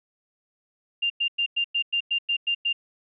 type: tone bursts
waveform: sine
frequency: 2794 Hz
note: F7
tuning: in tune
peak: -21 dBFS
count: 10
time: 1.02-2.73 s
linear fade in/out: 10 ms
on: 81 ms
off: 100 ms
effects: none

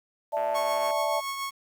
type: chord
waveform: sine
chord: D suspended second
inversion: none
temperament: equal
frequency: 587.3 / 659.3 / 880 Hz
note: D5 / E5 / A5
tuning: 0 / 0 / 0 cents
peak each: -29 dBFS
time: 0.32-1.21 s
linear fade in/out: 20 ms
type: click train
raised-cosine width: 0.5 ms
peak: -25 dBFS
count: 66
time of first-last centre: 0.37-0.907 s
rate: 121 Hz
type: tone with tremolo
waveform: sawtooth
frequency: 1100 Hz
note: C#6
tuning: 14 cents flat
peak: -25 dBFS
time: 0.54-1.51 s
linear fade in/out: 20 ms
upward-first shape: triangle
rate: 7 Hz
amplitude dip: 45%
effects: high-pass 300 Hz 12 dB/octave + 9-bit

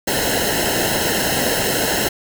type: noise with comb filter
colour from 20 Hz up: pink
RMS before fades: -19 dBFS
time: 0.07-2.09 s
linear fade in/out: 10 ms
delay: 0.85 ms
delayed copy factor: -0.85
effects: none

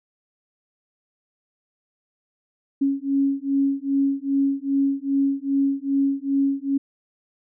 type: beating tone pair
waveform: sine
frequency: 274.7 / 277.2 Hz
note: C#4 / C#4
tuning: -16 / 0 cents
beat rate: 2.5 Hz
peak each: -22 dBFS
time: 2.81-6.78 s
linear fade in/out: 10 ms
effects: none

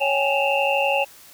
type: tone cluster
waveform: sine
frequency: 556 / 784 / 836 / 2609 / 2764 Hz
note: C#5 / G5 / G#5 / E7 / F7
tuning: +5 / 0 / +11 / -18 / -19 cents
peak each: -22 / -27 / -24 / -27 / -24 dBFS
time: 0-1.05 s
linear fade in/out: 20 ms
effects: white hiss -47 dBFS RMS until 1.33 s

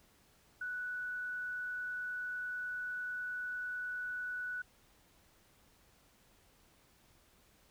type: tone with frequency modulation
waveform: sine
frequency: 1480 Hz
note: F#6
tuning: in tune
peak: -37 dBFS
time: 0.61-4.62 s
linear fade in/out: 5 ms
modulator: 29.2 Hz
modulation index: 0.26
effects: pink hiss -67 dBFS RMS until 7.7 s

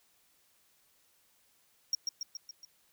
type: tone with echo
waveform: triangle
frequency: 5588 Hz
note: F8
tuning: in tune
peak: -25 dBFS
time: 1.93-1.95 s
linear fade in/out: 2 ms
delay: 140 ms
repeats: 5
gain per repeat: -4 dB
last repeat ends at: 2.65 s
effects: white hiss -69 dBFS RMS until 2.92 s

